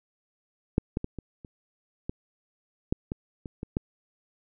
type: clicks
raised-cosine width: 3 ms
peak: -8 / -14 / -18 / -23 / -30 / -18 / -11 / -18 / -24 / -21 / -13 dBFS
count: 11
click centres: 0.781 / 0.971 / 1.044 / 1.187 / 1.448 / 2.095 / 2.925 / 3.119 / 3.458 / 3.631 / 3.769 s
effects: none